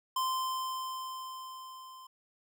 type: tone with level ramp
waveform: square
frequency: 1038 Hz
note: C6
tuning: 14 cents flat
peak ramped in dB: -29 to -49 dBFS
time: 0.16-2.07 s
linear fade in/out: 5 ms
effects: none